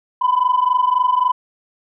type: tone pair together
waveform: sine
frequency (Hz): 990 / 1013.7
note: B5 / B5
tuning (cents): +4 / +45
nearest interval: unison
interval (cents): 41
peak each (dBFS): -15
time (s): 0.21-1.32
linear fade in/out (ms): 10
effects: tanh soft clip ceiling -8 dBFS